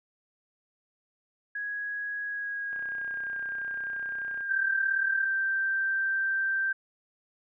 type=tone with pitch glide; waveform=sine; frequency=1661.2 to 1605.5 Hz; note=G#6 to G6; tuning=0 to +41 cents; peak=-31 dBFS; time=1.55-5.26 s; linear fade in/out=5 ms; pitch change=-59 cents; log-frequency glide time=2.24-3.41 s
type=click train; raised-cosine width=0.5 ms; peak=-34 dBFS; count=54; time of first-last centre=2.73-4.407 s; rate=31.6 Hz
type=tone; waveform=sine; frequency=1568 Hz; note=G6; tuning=in tune; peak=-25 dBFS; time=4.49-6.73 s; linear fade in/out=10 ms
effects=none